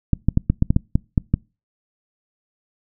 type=clicks; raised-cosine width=5 ms; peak=-3 dBFS; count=10; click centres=0.133 / 0.286 / 0.374 / 0.5 / 0.624 / 0.705 / 0.764 / 0.955 / 1.178 / 1.34 s; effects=noise-tail reverb RT60 0.3 s tail -26 dB re dry